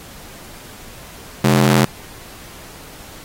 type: ring-modulated tone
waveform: sawtooth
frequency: 170 Hz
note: F3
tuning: 46 cents flat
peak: -4 dBFS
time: 1.44-1.85 s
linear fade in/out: 5 ms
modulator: 38.9 Hz
effects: pink hiss -39 dBFS RMS until 3.24 s + AAC 48 kbps